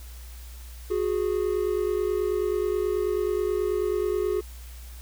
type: tone pair together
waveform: triangle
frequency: 366 / 415.3 Hz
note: F#4 / G#4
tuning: -19 / 0 cents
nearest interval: major second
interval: 219 cents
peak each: -24 dBFS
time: 0.9-4.41 s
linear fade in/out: 10 ms
effects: added 60 Hz sine -39 dBFS peak until 5.01 s + white hiss -50 dBFS RMS until 5.01 s